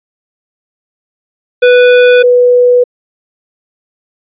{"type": "tone pair in turn", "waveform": ["square", "sine"], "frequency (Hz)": [493.9, 492], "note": ["B4", "B4"], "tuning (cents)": [0, -7], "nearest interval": "unison", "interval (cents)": 7, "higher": "first", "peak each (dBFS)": -3, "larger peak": "neither", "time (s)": [[1.62, 2.23], [2.23, 2.84]], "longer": "neither", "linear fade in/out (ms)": 10, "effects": ["resampled to 8000 Hz"]}